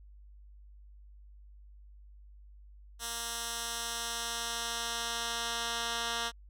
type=tone with band-pass filter sweep; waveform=10% pulse; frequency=233.1 Hz; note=A#3; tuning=in tune; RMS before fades=-36 dBFS; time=2.99-6.32 s; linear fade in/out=50 ms; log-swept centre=8500 to 3800 Hz; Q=0.71; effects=added 50 Hz sine -51 dBFS peak until 6.49 s